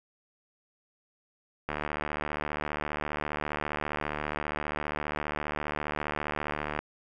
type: click train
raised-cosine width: 0.5 ms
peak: -16 dBFS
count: 383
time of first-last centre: 1.69-6.79 s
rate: 74.9 Hz
effects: none